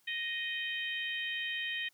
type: harmonic tone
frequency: 622.3 Hz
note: D#5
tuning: in tune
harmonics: 3 / 4 / 5 / 6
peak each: -37 / -40 / -39 / -45 dBFS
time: 0.07-1.89 s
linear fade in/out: 10 ms
effects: white hiss -70 dBFS RMS until 1.93 s + high-pass 60 Hz 12 dB/octave